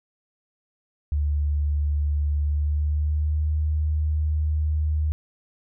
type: tone with pitch glide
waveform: sine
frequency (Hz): 73.42 to 76.49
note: D2 to D#2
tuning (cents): 0 to -29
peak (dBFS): -20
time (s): 1.12-5.12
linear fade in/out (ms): 0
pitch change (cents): +71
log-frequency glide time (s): 2.41-3.5
effects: none